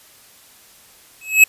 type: tone with exponential growth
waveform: square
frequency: 2575 Hz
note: E7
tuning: 41 cents flat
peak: -3 dBFS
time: 1.21-1.44 s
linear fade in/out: 5 ms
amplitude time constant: 49 ms
effects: white hiss -48 dBFS RMS until 1.48 s + resampled to 32000 Hz